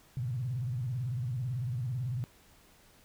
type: tone with vibrato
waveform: sine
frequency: 123.47 Hz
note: B2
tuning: in tune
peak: -31 dBFS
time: 0.17-2.24 s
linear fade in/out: 0 ms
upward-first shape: square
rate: 18 Hz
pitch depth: 150 cents each way
effects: pink hiss -61 dBFS RMS until 3.04 s